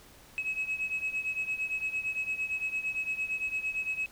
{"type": "beating tone pair", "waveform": "sine", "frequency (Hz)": [2562, 2570.8], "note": ["E7", "E7"], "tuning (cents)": [-50, -44], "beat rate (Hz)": 8.8, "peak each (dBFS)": [-31, -34], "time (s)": [0.38, 4.06], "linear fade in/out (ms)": 0, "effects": ["tanh soft clip ceiling -25 dBFS", "pink hiss -55 dBFS RMS until 4.11 s"]}